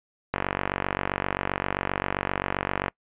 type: click train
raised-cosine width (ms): 0.5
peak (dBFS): -9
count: 122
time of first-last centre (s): 0.34-2.882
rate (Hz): 47.6
effects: noise-tail reverb RT60 0.1 s tail -26 dB re dry + resampled to 8000 Hz